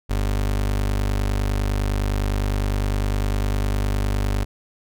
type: tone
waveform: 30% pulse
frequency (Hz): 49.84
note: G1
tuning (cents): +29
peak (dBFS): -17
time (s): 0.09-4.45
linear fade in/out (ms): 20
effects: none